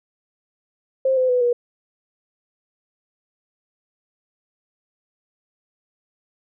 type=tone with pitch steps; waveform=sine; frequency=528 / 512.4 / 497.2 / 482.5 Hz; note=C5 / C5 / B4 / B4; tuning=+16 / -36 / +12 / -40 cents; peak=-15 dBFS; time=1.05-1.53 s; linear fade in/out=5 ms; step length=120 ms; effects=none